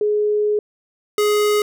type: tone pair in turn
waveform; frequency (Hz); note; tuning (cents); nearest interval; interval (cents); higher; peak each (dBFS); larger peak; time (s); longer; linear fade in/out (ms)
sine / square; 419.6 / 418.1; G#4 / G#4; +18 / +12; unison; 6; first; -15; neither; 0.01-0.59 / 1.18-1.62; first; 2
effects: none